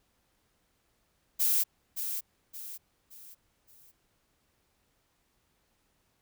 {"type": "noise with echo", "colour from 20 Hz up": "violet", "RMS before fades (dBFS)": -26, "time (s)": [1.39, 1.64], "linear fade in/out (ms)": 20, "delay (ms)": 570, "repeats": 4, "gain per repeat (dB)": -8, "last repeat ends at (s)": 3.92, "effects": ["pink hiss -73 dBFS RMS until 6.21 s"]}